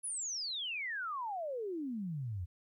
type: exponential sweep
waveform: sine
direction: down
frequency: 10690 to 82.41 Hz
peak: -36 dBFS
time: 0.03-2.46 s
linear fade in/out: 20 ms
effects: 13-bit